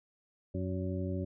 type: harmonic tone with a mistuned harmonic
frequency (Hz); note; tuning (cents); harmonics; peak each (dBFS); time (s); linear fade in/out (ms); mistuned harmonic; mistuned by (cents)
92.5; F#2; 0; 1 / 2 / 3 / 4 / 6; -35 / -38 / -40 / -41 / -43; 0.54-1.25; 10; 6; +31
effects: none